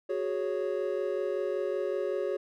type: chord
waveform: triangle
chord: F# suspended second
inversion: none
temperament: equal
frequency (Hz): 370 / 415.3 / 554.4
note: F#4 / G#4 / C#5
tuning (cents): 0 / 0 / 0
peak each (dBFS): -31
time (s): 0.09-2.37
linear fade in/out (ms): 10
effects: none